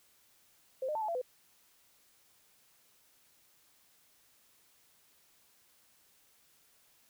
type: tone with pitch steps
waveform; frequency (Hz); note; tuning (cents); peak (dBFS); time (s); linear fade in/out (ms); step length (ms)
sine; 523 / 607 / 886 / 857 / 677 / 504; C5 / D#5 / A5 / A5 / E5 / B4; -1 / -43 / +12 / -46 / +46 / +35; -32; 0.82-1.216; 5; 66
effects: white hiss -67 dBFS RMS until 7.09 s